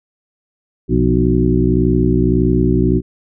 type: harmonic tone with a mistuned harmonic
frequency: 61.74 Hz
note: B1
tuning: in tune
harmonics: 1 / 2 / 3 / 4 / 5 / 6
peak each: -18 / -18 / -18 / -18 / -18 / -18 dBFS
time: 0.88-3.02 s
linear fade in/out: 50 ms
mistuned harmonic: 3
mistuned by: -99 cents
effects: none